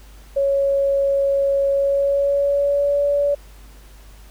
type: tone with pitch glide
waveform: sine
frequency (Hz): 554.4 to 572.3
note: C#5 to D5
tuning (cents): 0 to -45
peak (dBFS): -15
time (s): 0.36-3.35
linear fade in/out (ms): 10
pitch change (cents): +55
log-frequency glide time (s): 1.7-3.04
effects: added 50 Hz sine -41 dBFS peak until 4.3 s + pink hiss -50 dBFS RMS until 4.3 s